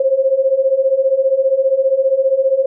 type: beating tone pair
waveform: sine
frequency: 523.3 / 538.3 Hz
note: C5 / C5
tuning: 0 / +49 cents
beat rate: 15 Hz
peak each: -16 / -13 dBFS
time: 0-2.66 s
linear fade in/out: 5 ms
effects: none